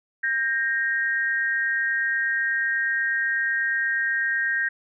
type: tone pair together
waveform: sine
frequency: 1592.9 / 1864.7 Hz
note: G6 / A#6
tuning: +27 / 0 cents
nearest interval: minor third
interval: 273 cents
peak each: -24 dBFS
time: 0.23-4.69 s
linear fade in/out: 10 ms
effects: none